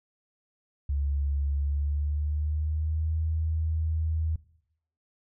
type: tone with pitch glide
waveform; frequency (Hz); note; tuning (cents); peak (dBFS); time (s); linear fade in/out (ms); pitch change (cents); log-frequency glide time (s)
sine; 70.6 to 79.7; C#2 to D#2; +32 to +42; -25; 0.89-4.36; 5; +210; 1.55-3.15
effects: noise-tail reverb RT60 0.7 s tail -19 dB re dry